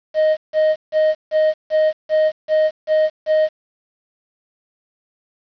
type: tone bursts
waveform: triangle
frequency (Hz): 622.3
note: D#5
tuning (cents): 0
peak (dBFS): -10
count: 9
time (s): 0.14-3.49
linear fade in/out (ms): 50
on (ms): 230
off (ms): 160
effects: resampled to 11025 Hz + 7-bit